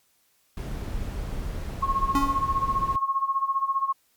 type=noise; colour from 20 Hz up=brown; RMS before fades=-31 dBFS; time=0.57-2.96 s; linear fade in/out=2 ms
type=tone with tremolo; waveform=sine; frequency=1086 Hz; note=C#6; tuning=36 cents flat; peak=-19 dBFS; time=1.82-3.93 s; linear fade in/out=10 ms; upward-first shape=sine; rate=15 Hz; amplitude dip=80%
type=tone with exponential decay; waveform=square; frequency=279.7 Hz; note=C#4; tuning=16 cents sharp; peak=-21 dBFS; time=2.15-2.59 s; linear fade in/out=1 ms; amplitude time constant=94 ms
effects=white hiss -66 dBFS RMS until 4.16 s + MP3 96 kbps